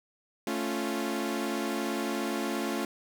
sawtooth chord, A augmented, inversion none, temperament equal, 220 / 277.2 / 349.2 Hz, A3 / C#4 / E#4, 0 / 0 / 0 cents, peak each -30 dBFS, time 0.47-2.85 s, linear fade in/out 2 ms, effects none

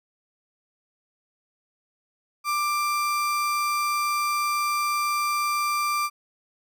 35% pulse tone, 1182 Hz, D6, 11 cents sharp, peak -21 dBFS, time 2.44-6.1 s, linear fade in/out 50 ms, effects none

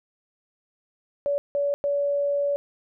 sine tone bursts at uneven times, 570 Hz, C#5, 48 cents sharp, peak -21 dBFS, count 3, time 1.26-1.38 / 1.55-1.74 / 1.84-2.56 s, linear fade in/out 0 ms, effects none

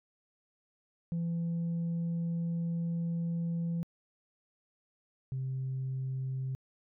sine tone pair in turn, 168.6 / 131.75 Hz, E3 / C3, +39 / +12 cents, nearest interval major third, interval 427 cents, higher first, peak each -28 / -31 dBFS, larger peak first, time 1.12-3.83 / 5.32-6.55 s, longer first, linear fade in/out 0 ms, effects tanh soft clip ceiling -29 dBFS

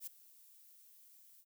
violet noise with ADSR envelope, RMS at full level -43 dBFS, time 0-1.45 s, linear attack 69 ms, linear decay 9 ms, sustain -19 dB, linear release 49 ms, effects none

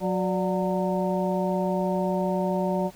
harmonic tone with a mistuned harmonic, 183.2 Hz, F#3, 17 cents flat, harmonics 1 / 2 / 3 / 4 / 5, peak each -26 / -30 / -28 / -34 / -32 dBFS, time 0-2.91 s, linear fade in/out 50 ms, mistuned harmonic 3, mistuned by +100 cents, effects pink hiss -51 dBFS RMS until 2.95 s

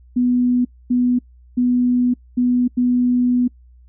sine tone bursts at uneven times, 246.9 Hz, B3, in tune, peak -13 dBFS, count 5, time 0.16-0.65 / 0.9-1.19 / 1.57-2.14 / 2.37-2.68 / 2.77-3.48 s, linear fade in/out 10 ms, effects noise-tail reverb RT60 0.1 s tail -24 dB re dry + added 61 Hz sine -44 dBFS peak until 3.88 s

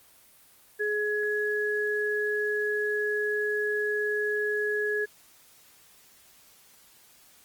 sine tone pair together, 420.5 / 1681 Hz, G#4 / G#6, +22 / +20 cents, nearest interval 2 octaves, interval 2398 cents, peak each -28 dBFS, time 0.79-5.06 s, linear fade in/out 20 ms, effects white hiss -57 dBFS RMS until 7.44 s + Opus 24 kbps

